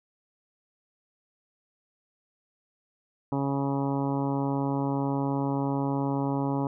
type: harmonic tone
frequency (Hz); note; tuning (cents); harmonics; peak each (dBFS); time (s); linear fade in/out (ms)
138.59; C#3; 0; 1 / 2 / 3 / 4 / 5 / 6 / 7 / 8 / 9; -30 / -28 / -36 / -37 / -41 / -36 / -37 / -45 / -47; 3.32-6.67; 2
effects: none